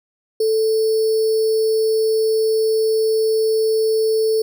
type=tone with sample-and-hold; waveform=sine; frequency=440 Hz; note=A4; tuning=in tune; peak=-14 dBFS; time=0.4-4.42 s; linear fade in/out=5 ms; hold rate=4900 Hz; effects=none